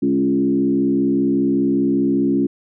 sine tone with frequency modulation, 277.2 Hz, C#4, in tune, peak -14 dBFS, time 0.02-2.47 s, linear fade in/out 10 ms, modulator 65.1 Hz, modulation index 1.1, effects none

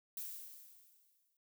violet noise with exponential decay, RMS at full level -42 dBFS, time 0.17-1.37 s, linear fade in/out 2 ms, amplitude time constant 260 ms, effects none

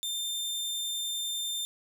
sawtooth tone, 3590 Hz, A7, 34 cents sharp, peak -28 dBFS, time 0.03-1.65 s, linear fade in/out 0 ms, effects none

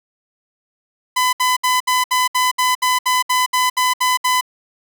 sawtooth tone bursts, 1007 Hz, B5, 33 cents sharp, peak -10 dBFS, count 14, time 1.16-4.411 s, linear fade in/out 10 ms, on 170 ms, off 67 ms, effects none

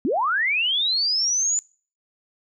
sine linear sweep, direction up, 216.1 to 7060 Hz, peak -19 dBFS, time 0.05-1.59 s, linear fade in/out 0 ms, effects noise-tail reverb RT60 0.4 s tail -24 dB re dry

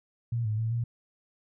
sine tone with pitch steps, 117.4 / 107.5 / 112.5 / 117.8 Hz, A#2 / A2 / A2 / A#2, +13 / -40 / +39 / +19 cents, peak -26 dBFS, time 0.32-0.84 s, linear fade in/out 5 ms, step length 130 ms, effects none

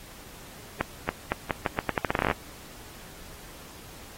accelerating click train, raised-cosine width 0.5 ms, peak -9 dBFS, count 18, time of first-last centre 0.81-2.312 s, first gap 280 ms, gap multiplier 0.82, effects pink hiss -47 dBFS RMS until 4.17 s + AAC 48 kbps

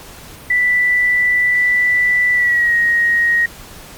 sine tone with pitch glide, 1975.5 to 1880.8 Hz, B6 to A#6, 0 to +15 cents, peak -11 dBFS, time 0.5-3.46 s, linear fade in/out 5 ms, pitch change -85 cents, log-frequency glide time 2.33-2.75 s, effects pink hiss -37 dBFS RMS until 3.97 s + Opus 48 kbps

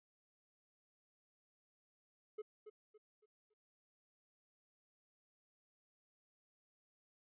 triangle tone with echo, 426.3 Hz, G#4, 45 cents sharp, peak -40 dBFS, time 2.38-2.42 s, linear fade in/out 10 ms, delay 280 ms, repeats 4, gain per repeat -9 dB, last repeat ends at 3.54 s, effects resampled to 8000 Hz

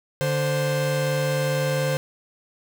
45% pulse tone pair together, 146.85 / 523.3 Hz, D3 / C5, 0 / 0 cents, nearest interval octave + minor seventh, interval 2200 cents, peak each -24 dBFS, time 0.21-1.97 s, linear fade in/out 0 ms, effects none

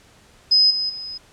sine tone with level steps, 5050 Hz, D#8, 25 cents sharp, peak -11 / -20 / -29 dBFS, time 0.51-1.18 s, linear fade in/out 10 ms, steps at 0.7 / 0.89 s, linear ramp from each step 10 ms, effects pink hiss -52 dBFS RMS until 1.32 s + low-pass 9000 Hz 12 dB/octave

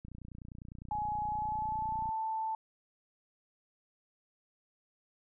click train, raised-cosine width 5 ms, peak -34 dBFS, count 62, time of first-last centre 0.05-2.09 s, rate 29.9 Hz
sine tone with pitch glide, 842 to 882.8 Hz, G#5 to A5, +24 to +5 cents, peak -32 dBFS, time 0.91-2.55 s, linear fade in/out 2 ms, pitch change +81 cents, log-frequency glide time 1.25-2.09 s
effects none

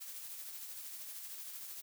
blue noise with tremolo, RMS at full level -45 dBFS, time 0-1.82 s, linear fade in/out 20 ms, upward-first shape triangle, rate 13 Hz, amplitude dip 40%, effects none

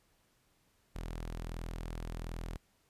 sawtooth tone, 41.35 Hz, E1, 6 cents sharp, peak -35 dBFS, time 0.95-2.57 s, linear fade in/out 10 ms, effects pink hiss -72 dBFS RMS until 2.89 s + resampled to 32000 Hz

